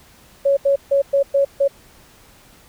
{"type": "tone bursts at uneven times", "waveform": "sine", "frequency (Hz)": 556, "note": "C#5", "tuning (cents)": 5, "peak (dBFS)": -12, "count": 6, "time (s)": [[0.45, 0.57], [0.65, 0.76], [0.91, 1.02], [1.13, 1.23], [1.34, 1.45], [1.6, 1.68]], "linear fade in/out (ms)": 10, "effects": ["pink hiss -49 dBFS RMS until 2.68 s"]}